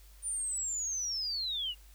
sine linear sweep, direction down, 9390 to 2773 Hz, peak -32 dBFS, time 0.22-1.75 s, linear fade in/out 50 ms, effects added 50 Hz sine -53 dBFS peak until 1.94 s + white hiss -62 dBFS RMS until 1.94 s

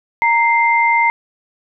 sine tone pair together, 930 / 2093 Hz, A#5 / C7, -4 / 0 cents, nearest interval octave + major second, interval 1404 cents, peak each -13 / -14 dBFS, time 0.22-1.1 s, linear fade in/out 0 ms, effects none

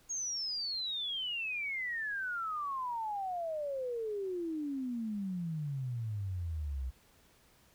sine exponential sweep, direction down, 6645 to 62.2 Hz, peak -34 dBFS, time 0.09-6.91 s, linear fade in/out 20 ms, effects pink hiss -65 dBFS RMS until 7.74 s

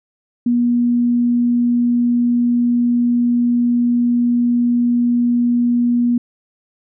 sine tone, 240.6 Hz, B3, 45 cents flat, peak -12 dBFS, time 0.46-6.18 s, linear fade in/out 5 ms, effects none

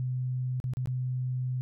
sine tone with dropouts, 127.2 Hz, C3, 48 cents flat, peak -28 dBFS, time 0-1.61 s, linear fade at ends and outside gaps 0 ms, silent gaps 0.601-0.641 / 0.736-0.77 / 0.858-0.873 s, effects none

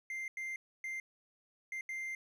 triangle tone bursts at uneven times, 2093 Hz, C7, in tune, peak -36 dBFS, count 5, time 0.1-0.28 / 0.37-0.56 / 0.84-1 / 1.72-1.81 / 1.89-2.15 s, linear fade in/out 2 ms, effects none

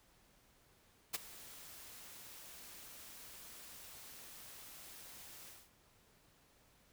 white noise with ADSR envelope, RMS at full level -36 dBFS, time 1.13-5.7 s, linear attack 18 ms, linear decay 20 ms, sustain -18 dB, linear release 220 ms, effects pink hiss -69 dBFS RMS until 6.92 s

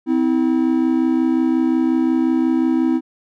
triangle tone pair together, 257.6 / 323.2 Hz, C4 / E4, -27 / -34 cents, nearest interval major third, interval 393 cents, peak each -15 dBFS, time 0.06-3.01 s, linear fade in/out 50 ms, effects none

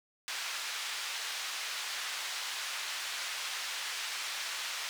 white band-pass noise, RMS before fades -38 dBFS, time 0.28-4.89 s, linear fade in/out 0 ms, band 1100 to 4700 Hz, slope 12 dB/octave, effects none

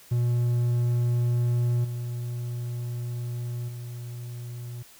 triangle tone with level steps, 120.5 Hz, B2, 42 cents flat, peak -19 / -27 / -32 dBFS, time 0.11-4.83 s, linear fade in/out 10 ms, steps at 1.84 / 3.68 s, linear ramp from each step 10 ms, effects white hiss -52 dBFS RMS until 4.99 s

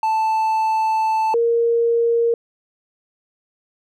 triangle / sine tone pair in turn, 880 / 466.2 Hz, A5 / A#4, 0 / 0 cents, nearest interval major seventh, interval 1100 cents, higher first, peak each -14 dBFS, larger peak neither, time 0.03-1.34 / 1.34-2.34 s, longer first, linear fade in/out 2 ms, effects none

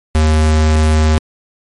square tone, 77.78 Hz, D#2, in tune, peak -9 dBFS, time 0.15-1.18 s, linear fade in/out 0 ms, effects MP3 48 kbps

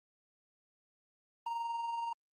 triangle tone with amplitude modulation, 930 Hz, A#5, 4 cents flat, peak -31 dBFS, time 1.46-2.13 s, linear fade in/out 5 ms, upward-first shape sine, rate 21.4 Hz, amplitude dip 40%, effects Opus 24 kbps

